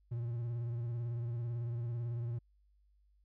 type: tone with vibrato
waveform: triangle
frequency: 118.3 Hz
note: A#2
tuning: 26 cents sharp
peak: -33 dBFS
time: 0.11-2.39 s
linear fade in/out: 10 ms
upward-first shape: sine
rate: 18 Hz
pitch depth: 47 cents each way
effects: added 50 Hz sine -66 dBFS peak until 3.24 s